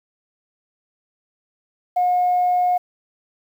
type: tone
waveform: sine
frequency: 720 Hz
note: F#5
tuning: 47 cents flat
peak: -14 dBFS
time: 1.96-2.78 s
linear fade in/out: 10 ms
effects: tanh soft clip ceiling -11 dBFS + 8-bit